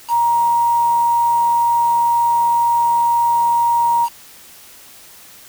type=tone with quantisation; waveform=sine; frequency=941 Hz; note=A#5; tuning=16 cents sharp; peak=-12 dBFS; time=0.08-4.09 s; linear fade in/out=50 ms; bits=5; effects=white hiss -42 dBFS RMS until 5.48 s